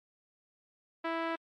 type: tone with low-pass filter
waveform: 5% pulse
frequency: 329.6 Hz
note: E4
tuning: in tune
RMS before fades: -34 dBFS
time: 1.04-1.36 s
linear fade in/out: 10 ms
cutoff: 1400 Hz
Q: 0.66
effects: MP3 48 kbps